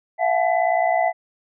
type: tone cluster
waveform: sine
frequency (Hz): 669 / 728 / 856 / 2005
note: E5 / F#5 / A5 / B6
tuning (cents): +25 / -28 / -48 / +26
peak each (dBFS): -20 / -20 / -26 / -27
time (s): 0.18-1.13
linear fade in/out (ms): 50
effects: none